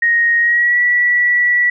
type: tone with pitch glide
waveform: sine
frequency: 1871 to 1948.2 Hz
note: A#6 to B6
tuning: +6 to -24 cents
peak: -10 dBFS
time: 0.02-1.7 s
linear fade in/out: 5 ms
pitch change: +70 cents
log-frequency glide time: 0.39-0.8 s
effects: none